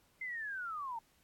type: linear sweep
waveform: sine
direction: down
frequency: 2093 to 880 Hz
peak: -38 dBFS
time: 0.21-0.99 s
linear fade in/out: 5 ms
effects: pink hiss -70 dBFS RMS until 1.23 s + AAC 64 kbps